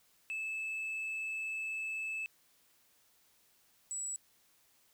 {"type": "tone pair in turn", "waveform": "sine", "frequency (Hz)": [2616, 7839], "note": ["E7", "B8"], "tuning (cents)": [-14, -14], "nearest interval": "octave + perfect fifth", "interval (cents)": 1900, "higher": "second", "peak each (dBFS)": [-33, -34], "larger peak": "first", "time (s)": [[0.3, 2.26], [3.91, 4.16]], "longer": "first", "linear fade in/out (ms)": 0, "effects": ["tanh soft clip ceiling -35 dBFS", "white hiss -69 dBFS RMS until 4.93 s"]}